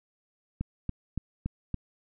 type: click train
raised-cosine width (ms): 5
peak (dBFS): -18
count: 5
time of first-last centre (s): 0.61-1.743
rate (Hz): 3.53
effects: none